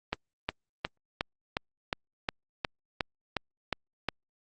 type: click train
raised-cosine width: 0.3 ms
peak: -12 dBFS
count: 12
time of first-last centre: 0.13-4.087 s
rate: 2.78 Hz
effects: Opus 24 kbps